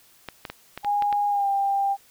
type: clicks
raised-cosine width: 0.3 ms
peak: -17 dBFS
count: 7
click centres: 0.287 / 0.452 / 0.5 / 0.776 / 0.847 / 1.023 / 1.127 s
type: tone with pitch glide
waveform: sine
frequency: 820 to 793.4 Hz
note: G#5 to G5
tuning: -22 to +21 cents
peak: -20 dBFS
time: 0.83-1.97 s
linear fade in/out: 50 ms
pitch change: -57 cents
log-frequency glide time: 1.29-1.48 s
effects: white hiss -56 dBFS RMS until 2.1 s